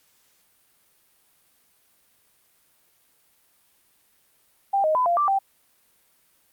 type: tone with pitch steps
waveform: sine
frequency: 791 / 623 / 1005 / 692 / 1174 / 782 Hz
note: G5 / D#5 / B5 / F5 / D6 / G5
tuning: +15 / +2 / +30 / -16 / -1 / -4 cents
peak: -18 dBFS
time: 4.73-5.39 s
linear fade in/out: 10 ms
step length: 110 ms
effects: white hiss -63 dBFS RMS until 6.52 s + Opus 48 kbps